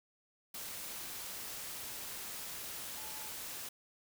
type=tone in noise; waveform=sine; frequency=866 Hz; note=A5; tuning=28 cents flat; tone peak=-54 dBFS; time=2.97-3.29 s; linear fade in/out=5 ms; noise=white; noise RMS=-44 dBFS; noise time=0.54-3.69 s; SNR=-13 dB; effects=none